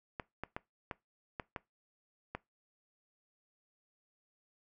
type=clicks; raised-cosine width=0.5 ms; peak=-23 dBFS; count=7; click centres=0.198 / 0.436 / 0.565 / 0.912 / 1.398 / 1.562 / 2.35 s; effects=noise-tail reverb RT60 0.2 s tail -21 dB re dry